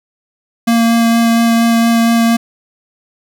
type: tone with vibrato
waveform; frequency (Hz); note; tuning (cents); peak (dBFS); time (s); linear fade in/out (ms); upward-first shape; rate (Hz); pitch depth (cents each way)
square; 230.9; A#3; -16; -9; 0.67-2.37; 10; sine; 4.3; 9
effects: none